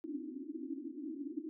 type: band-pass noise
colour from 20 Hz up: white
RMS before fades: -43 dBFS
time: 0.04-1.49 s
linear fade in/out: 0 ms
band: 260 to 330 Hz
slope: 96 dB/octave
effects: none